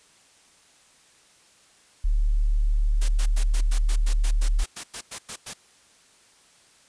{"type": "tone", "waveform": "sine", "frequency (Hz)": 36.71, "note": "D1", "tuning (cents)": 0, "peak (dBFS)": -18, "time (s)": [2.04, 4.64], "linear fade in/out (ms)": 10}
{"type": "noise bursts", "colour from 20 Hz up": "white", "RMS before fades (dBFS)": -34, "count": 15, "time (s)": [3.01, 5.537], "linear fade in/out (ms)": 10, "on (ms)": 77, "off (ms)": 98}
{"effects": ["white hiss -57 dBFS RMS until 6.88 s", "resampled to 22050 Hz"]}